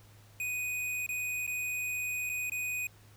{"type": "tone with dropouts", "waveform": "square", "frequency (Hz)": 2489, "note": "D#7", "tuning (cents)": 0, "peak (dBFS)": -33, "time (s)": [0.4, 2.87], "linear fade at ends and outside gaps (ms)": 2, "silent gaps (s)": [[1.064, 1.09], [1.466, 1.476], [2.293, 2.297], [2.498, 2.519]], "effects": ["added 104 Hz sine -56 dBFS peak until 3.16 s", "pink hiss -61 dBFS RMS until 3.16 s"]}